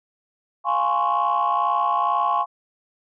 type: chord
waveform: sine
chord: Db major seventh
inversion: first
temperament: equal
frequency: 698.5 / 830.6 / 1046.5 / 1108.7 Hz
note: F5 / Ab5 / C6 / Db6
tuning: 0 / 0 / 0 / 0 cents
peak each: -25 / -23 / -23 / -21 dBFS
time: 0.64-2.46 s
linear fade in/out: 50 ms
effects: tanh soft clip ceiling -12 dBFS